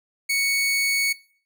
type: tone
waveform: sawtooth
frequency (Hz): 2222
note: C#7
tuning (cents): +4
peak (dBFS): -17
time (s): 0.29-1.13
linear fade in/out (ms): 10
effects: noise-tail reverb RT60 0.5 s tail -21 dB re dry